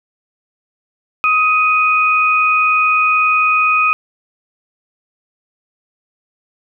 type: tone pair together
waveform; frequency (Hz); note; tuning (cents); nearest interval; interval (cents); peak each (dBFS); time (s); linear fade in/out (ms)
sine; 1259.3 / 2489; D#6 / D#7; +20 / 0; octave; 1180; -13; 1.24-3.93; 0
effects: none